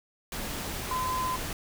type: tone in noise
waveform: sine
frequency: 1022 Hz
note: C6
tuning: 41 cents flat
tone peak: -28 dBFS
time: 0.91-1.36 s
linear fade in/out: 2 ms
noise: pink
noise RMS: -35 dBFS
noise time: 0.32-1.53 s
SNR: +4 dB
effects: none